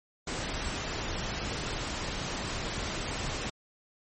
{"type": "noise", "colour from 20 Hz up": "pink", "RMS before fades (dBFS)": -34, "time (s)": [0.27, 3.5], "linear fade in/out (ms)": 5, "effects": ["MP3 32 kbps"]}